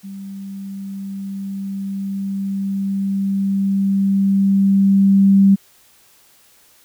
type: tone with level ramp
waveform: sine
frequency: 196 Hz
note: G3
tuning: in tune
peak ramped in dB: -29 to -7 dBFS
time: 0.03-5.56 s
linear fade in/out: 20 ms
effects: white hiss -52 dBFS RMS until 6.84 s